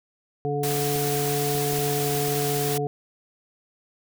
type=harmonic tone; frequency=144.5 Hz; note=D3; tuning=28 cents flat; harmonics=1 / 2 / 3 / 5; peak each=-28 / -34 / -26 / -31 dBFS; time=0.45-2.87 s; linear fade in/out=0 ms
type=noise; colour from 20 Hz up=white; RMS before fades=-30 dBFS; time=0.63-2.78 s; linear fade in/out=5 ms
type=clicks; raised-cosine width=2 ms; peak=-24 dBFS; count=5; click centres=0.96 / 1.552 / 1.734 / 1.788 / 2.282 s
effects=none